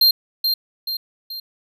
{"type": "tone with echo", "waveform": "square", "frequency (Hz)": 4186, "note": "C8", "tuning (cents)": 0, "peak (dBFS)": -11, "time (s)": [0.01, 0.11], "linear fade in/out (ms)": 5, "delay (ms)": 430, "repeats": 3, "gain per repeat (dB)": -6, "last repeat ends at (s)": 1.4, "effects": []}